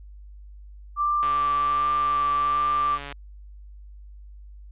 sine tone with vibrato, 1174.7 Hz, D6, in tune, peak -20 dBFS, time 0.96-2.99 s, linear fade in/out 50 ms, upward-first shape triangle, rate 1.3 Hz, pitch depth 15 cents each way
click train, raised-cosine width 0.3 ms, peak -20 dBFS, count 270, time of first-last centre 1.23-3.124 s, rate 142 Hz
effects added 50 Hz sine -41 dBFS peak until 4.71 s + resampled to 8000 Hz

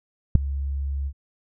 sine tone with ADSR envelope, 69.3 Hz, C#2, in tune, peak -3 dBFS, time 0.35-1.13 s, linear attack 4 ms, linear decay 4 ms, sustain -21 dB, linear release 63 ms, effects none

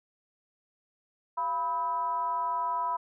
sine tone with frequency modulation, 987.8 Hz, B5, in tune, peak -27 dBFS, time 1.37-2.97 s, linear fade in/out 10 ms, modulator 298 Hz, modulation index 0.57, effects none

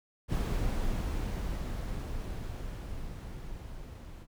brown noise with level ramp, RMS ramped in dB -29 to -45 dBFS, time 0.28-4.27 s, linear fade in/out 50 ms, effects none

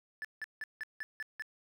triangle tone bursts, 1741 Hz, A6, 19 cents flat, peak -35 dBFS, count 7, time 0.22-1.422 s, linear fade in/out 0 ms, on 26 ms, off 170 ms, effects 12-bit

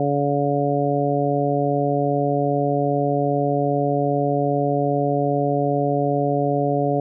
harmonic tone, 142.5 Hz, C#3, 48 cents sharp, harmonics 1 / 2 / 3 / 4 / 5, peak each -24 / -24 / -24 / -24 / -24 dBFS, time 0-7 s, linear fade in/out 2 ms, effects none

